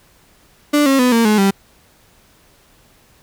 35% pulse tone with pitch steps, 293.8 / 271 / 249.9 / 230.5 / 212.6 / 196.09 Hz, D4 / C#4 / B3 / A#3 / G#3 / G3, +1 / -39 / +21 / -19 / +41 / +1 cents, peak -9 dBFS, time 0.73-1.51 s, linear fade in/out 10 ms, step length 130 ms, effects pink hiss -52 dBFS RMS until 3.22 s

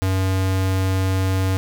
square tone, 94.7 Hz, F#2, 41 cents sharp, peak -18 dBFS, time 0.02-1.57 s, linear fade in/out 0 ms, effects none

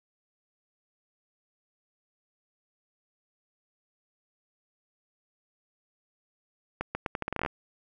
accelerating click train, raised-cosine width 0.5 ms, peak -15 dBFS, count 13, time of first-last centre 6.81-7.462 s, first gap 140 ms, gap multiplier 0.8, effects none

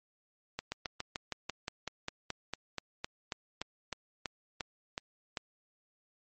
slowing click train, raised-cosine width 0.2 ms, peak -18 dBFS, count 21, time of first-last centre 0.59-5.372 s, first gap 130 ms, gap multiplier 1.06, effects MP3 32 kbps

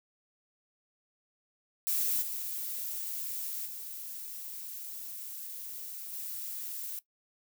violet noise with level steps, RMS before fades -30 / -37 / -42 / -39 dBFS, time 1.87-6.99 s, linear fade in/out 0 ms, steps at 2.21 / 3.65 / 6.12 s, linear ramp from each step 20 ms, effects noise-tail reverb RT60 0.1 s tail -17 dB re dry

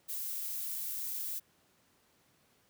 violet noise, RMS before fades -38 dBFS, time 0.08-1.4 s, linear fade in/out 20 ms, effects pink hiss -69 dBFS RMS until 2.69 s + high-pass 100 Hz 12 dB/octave

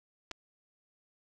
clicks, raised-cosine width 0.2 ms, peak -23 dBFS, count 2, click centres 0.312 / 0.315 s, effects none

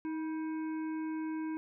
harmonic tone with a mistuned harmonic, 314.9 Hz, D#4, 21 cents sharp, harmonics 1 / 3 / 5 / 7 / 8, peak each -34 / -47 / -52 / -56 / -62 dBFS, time 0.05-1.57 s, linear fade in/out 0 ms, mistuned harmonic 3, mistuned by +49 cents, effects none

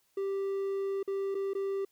triangle tone with dropouts, 392 Hz, G4, in tune, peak -28 dBFS, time 0.17-1.85 s, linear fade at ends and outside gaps 5 ms, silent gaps 1.03-1.076 / 1.346-1.35 / 1.535-1.55 s, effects white hiss -72 dBFS RMS until 1.91 s

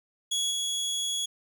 25% pulse tone with level steps, 3352 Hz, G#7, 15 cents sharp, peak -22 / -24 dBFS, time 0.31-1.26 s, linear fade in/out 10 ms, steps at 0.5 s, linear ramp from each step 20 ms, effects none

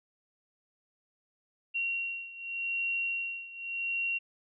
sine beating tone pair, 2746 / 2746.85 Hz, F7 / F7, -30 / -29 cents, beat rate 0.85 Hz, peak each -33 / -36 dBFS, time 1.74-4.19 s, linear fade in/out 20 ms, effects none

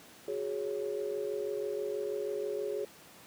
sine chord, F# suspended second, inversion none, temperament just, 370 / 416.2 / 555 Hz, F#4 / G#4 / C#5, 0 / +4 / +2 cents, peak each -39 / -34 / -39 dBFS, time 0.28-2.85 s, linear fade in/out 2 ms, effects pink hiss -54 dBFS RMS until 3.26 s + high-pass 150 Hz 12 dB/octave

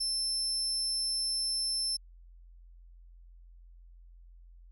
35% pulse tone, 5310 Hz, E8, 12 cents sharp, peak -27 dBFS, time 0-1.97 s, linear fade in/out 10 ms, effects added 43 Hz sine -51 dBFS peak until 4.71 s

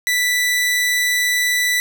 sawtooth tone, 1975.5 Hz, B6, in tune, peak -12 dBFS, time 0.07-1.8 s, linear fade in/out 0 ms, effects none

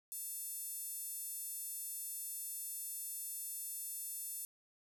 5% pulse tone with high-pass filter, 880 Hz, A5, in tune, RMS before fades -44 dBFS, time 0.12-4.45 s, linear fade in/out 0 ms, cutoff 11000 Hz, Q 1.4, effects none

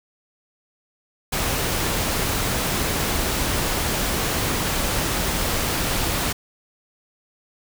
pink noise, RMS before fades -23 dBFS, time 1.32-6.33 s, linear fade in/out 10 ms, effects none

